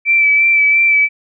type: tone with vibrato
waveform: sine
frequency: 2322 Hz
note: D7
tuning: 20 cents flat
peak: -8 dBFS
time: 0.05-1.09 s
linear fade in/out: 50 ms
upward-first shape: sine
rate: 2.9 Hz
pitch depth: 23 cents each way
effects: none